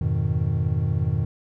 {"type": "chord", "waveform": "triangle", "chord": "F half-diminished seventh", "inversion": "none", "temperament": "equal with one note detuned", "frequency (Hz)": [87.06, 103.83, 123.47, 155.56], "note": ["F2", "Ab2", "Cb3", "Eb3"], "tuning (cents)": [-5, 0, 0, 0], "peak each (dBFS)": -24, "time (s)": [0.01, 1.25], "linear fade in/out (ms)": 5, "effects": []}